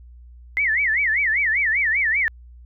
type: tone with vibrato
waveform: sine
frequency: 2000 Hz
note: B6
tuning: 21 cents sharp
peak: -17 dBFS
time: 0.57-2.28 s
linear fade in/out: 0 ms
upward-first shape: sine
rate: 5.1 Hz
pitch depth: 250 cents each way
effects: added 60 Hz sine -41 dBFS peak until 2.65 s